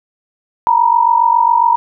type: tone pair together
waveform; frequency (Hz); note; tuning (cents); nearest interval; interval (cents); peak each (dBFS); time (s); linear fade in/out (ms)
sine; 923 / 970.3; A#5 / B5; -17 / -31; minor second; 86; -11; 0.67-1.76; 0
effects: none